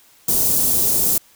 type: band-stop noise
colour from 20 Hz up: white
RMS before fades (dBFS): -17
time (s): 0.28-1.18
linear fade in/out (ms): 5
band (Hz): 460 to 7900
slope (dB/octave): 12
effects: white hiss -52 dBFS RMS until 1.35 s